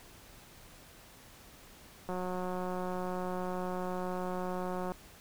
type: click train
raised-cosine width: 1 ms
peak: -24 dBFS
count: 516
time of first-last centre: 2.09-4.92 s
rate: 182 Hz
effects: pink hiss -55 dBFS RMS until 5.2 s